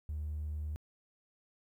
triangle tone, 75.8 Hz, D#2, 45 cents flat, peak -32 dBFS, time 0.09-0.76 s, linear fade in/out 0 ms, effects tanh soft clip ceiling -32 dBFS + 12-bit

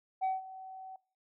sine tone with ADSR envelope, 758 Hz, F#5, 42 cents sharp, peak -25 dBFS, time 0.21-0.96 s, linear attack 29 ms, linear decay 170 ms, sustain -19 dB, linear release 3 ms, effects noise-tail reverb RT60 0.5 s tail -23 dB re dry + tanh soft clip ceiling -27 dBFS

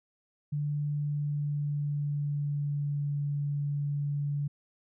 sine tone with pitch glide, 146.8 to 144.11 Hz, D3 to D3, 0 to -32 cents, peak -28 dBFS, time 0.52-4.48 s, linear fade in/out 10 ms, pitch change -32 cents, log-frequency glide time 0.87-3.18 s, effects none

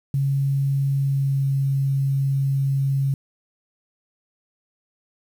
sine tone with pitch glide, 138 to 136.97 Hz, C#3 to C#3, -7 to -20 cents, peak -18 dBFS, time 0.14-3.14 s, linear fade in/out 2 ms, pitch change -13 cents, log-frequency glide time 0.98-1.44 s, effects 8-bit

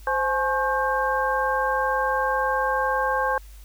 sine tone cluster, 521 / 847 / 1085 / 1575 Hz, C5 / G#5 / C#6 / G6, -7 / +34 / -37 / +8 cents, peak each -26 dBFS, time 0.07-3.38 s, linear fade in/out 2 ms, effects added 50 Hz sine -41 dBFS peak until 3.64 s + white hiss -54 dBFS RMS until 3.64 s

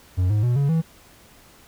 triangle tone with pitch steps, 91.3 / 105.48 / 121.87 / 140.8 / 162.68 Hz, F#2 / G#2 / B2 / C#3 / E3, -23 / +27 / -23 / +27 / -23 cents, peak -15 dBFS, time 0.17-0.82 s, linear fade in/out 20 ms, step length 130 ms, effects pink hiss -51 dBFS RMS until 1.67 s

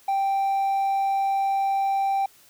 triangle tone, 784 Hz, G5, in tune, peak -18 dBFS, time 0.08-2.26 s, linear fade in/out 5 ms, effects tanh soft clip ceiling -14 dBFS + white hiss -55 dBFS RMS until 2.49 s

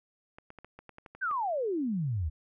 clicks, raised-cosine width 0.5 ms, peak -32 dBFS, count 10, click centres 0.385 / 0.504 / 0.587 / 0.646 / 0.79 / 0.893 / 0.984 / 1.062 / 1.15 / 1.312 s
sine exponential sweep, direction down, 1610 to 71.1 Hz, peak -28 dBFS, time 1.21-2.3 s, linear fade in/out 20 ms
effects none

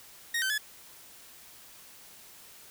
sawtooth tone with pitch steps, 1867 / 1541 / 1710 Hz, A#6 / G6 / A6, +2 / -30 / -50 cents, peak -24 dBFS, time 0.34-0.58 s, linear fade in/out 5 ms, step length 80 ms, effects white hiss -52 dBFS RMS until 2.7 s

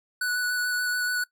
square tone with vibrato, 1480 Hz, F#6, in tune, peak -25 dBFS, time 0.21-1.24 s, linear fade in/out 5 ms, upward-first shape square, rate 6.9 Hz, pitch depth 10 cents each way, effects noise-tail reverb RT60 0.1 s tail -20 dB re dry

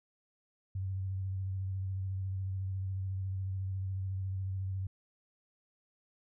sine tone with vibrato, 95.3 Hz, G2, 48 cents flat, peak -33 dBFS, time 0.75-4.87 s, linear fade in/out 5 ms, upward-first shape sine, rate 14 Hz, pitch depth 26 cents each way, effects none

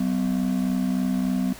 triangle ring-modulated tone, 221.1 Hz, A3, 9 cents sharp, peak -16 dBFS, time 0-1.53 s, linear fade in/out 5 ms, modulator 31.7 Hz, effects pink hiss -42 dBFS RMS until 1.59 s

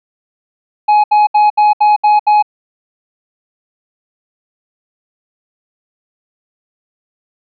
triangle tone bursts, 840 Hz, G#5, 19 cents sharp, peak -4 dBFS, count 7, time 0.88-2.426 s, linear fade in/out 10 ms, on 160 ms, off 71 ms, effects resampled to 11025 Hz

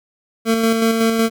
25% pulse tone with tremolo, 225.9 Hz, A3, 46 cents sharp, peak -9 dBFS, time 0.45-1.3 s, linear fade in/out 50 ms, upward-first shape square, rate 5.4 Hz, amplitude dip 35%, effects none

